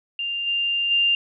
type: tone with level steps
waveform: sine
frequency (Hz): 2794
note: F7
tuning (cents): 0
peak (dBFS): -24 / -20 / -16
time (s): 0.19-1.15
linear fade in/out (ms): 2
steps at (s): 0.46 / 0.9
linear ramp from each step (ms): 20
effects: none